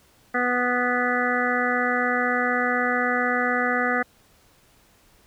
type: harmonic tone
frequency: 246.9 Hz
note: B3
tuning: in tune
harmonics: 1 / 2 / 3 / 5 / 6 / 7 / 8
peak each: -28 / -28 / -28 / -28 / -28 / -28 / -28 dBFS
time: 0.34-4.03 s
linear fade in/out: 10 ms
effects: pink hiss -58 dBFS RMS until 5.26 s